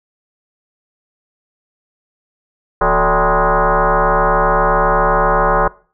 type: tone with frequency modulation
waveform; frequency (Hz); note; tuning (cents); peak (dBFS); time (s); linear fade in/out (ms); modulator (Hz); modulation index
sine; 239.2; A#3; +45; -10; 2.81-5.68; 5; 203; 5.7
effects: noise-tail reverb RT60 0.4 s tail -21 dB re dry